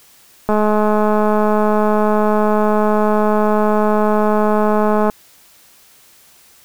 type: click train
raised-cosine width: 1 ms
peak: -3 dBFS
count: 978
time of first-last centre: 0.49-5.098 s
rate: 212 Hz
effects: white hiss -48 dBFS RMS until 6.64 s